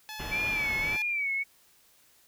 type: tone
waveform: 10% pulse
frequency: 860 Hz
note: A5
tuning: 40 cents flat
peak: -30 dBFS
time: 0.09-1.02 s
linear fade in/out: 0 ms
type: low-pass noise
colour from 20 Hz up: pink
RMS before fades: -39 dBFS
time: 0.19-0.97 s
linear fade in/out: 10 ms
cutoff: 3600 Hz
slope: 96 dB/octave
type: tone with vibrato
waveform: sine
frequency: 2300 Hz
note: D7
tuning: 37 cents flat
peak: -27 dBFS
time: 0.31-1.44 s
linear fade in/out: 20 ms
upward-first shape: sine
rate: 1.7 Hz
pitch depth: 92 cents each way
effects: white hiss -62 dBFS RMS until 2.27 s